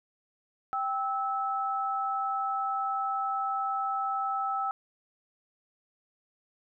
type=tone pair together; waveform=sine; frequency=784 / 1305.5 Hz; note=G5 / E6; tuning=0 / -17 cents; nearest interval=major sixth; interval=883 cents; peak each=-31 / -30 dBFS; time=0.73-4.71 s; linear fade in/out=0 ms; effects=none